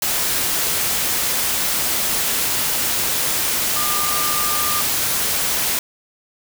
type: tone in noise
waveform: sine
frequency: 1200 Hz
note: D6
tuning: 37 cents sharp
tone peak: -24 dBFS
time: 3.76-4.81 s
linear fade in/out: 2 ms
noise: white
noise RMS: -20 dBFS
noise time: 0.02-5.79 s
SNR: -7 dB
effects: none